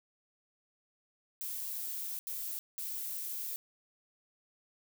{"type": "noise bursts at uneven times", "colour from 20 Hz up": "violet", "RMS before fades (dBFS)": -39, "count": 3, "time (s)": [[1.41, 2.19], [2.27, 2.59], [2.78, 3.56]], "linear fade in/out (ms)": 0, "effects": []}